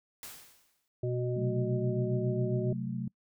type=noise with exponential decay; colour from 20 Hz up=white; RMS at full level=-42 dBFS; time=0.23-0.88 s; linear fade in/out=1 ms; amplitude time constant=140 ms
type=harmonic tone; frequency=123.47 Hz; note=B2; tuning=in tune; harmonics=1 / 3 / 5; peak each=-31 / -33 / -39 dBFS; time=1.03-2.73 s; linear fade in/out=5 ms
type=chord; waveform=sine; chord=F# diminished; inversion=second; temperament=equal; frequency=130.81 / 185 / 220 Hz; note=C3 / F#3 / A3; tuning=0 / 0 / 0 cents; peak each=-36 / -37 / -37 dBFS; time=1.36-3.08 s; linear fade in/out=5 ms
effects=noise-tail reverb RT60 0.1 s tail -26 dB re dry